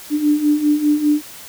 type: beating tone pair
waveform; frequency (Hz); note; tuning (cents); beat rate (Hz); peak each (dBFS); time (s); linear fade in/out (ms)
sine; 293.7 / 298.7; D4 / D4; 0 / +29; 5; -19 / -14; 0.1-1.22; 50
effects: white hiss -37 dBFS RMS until 1.48 s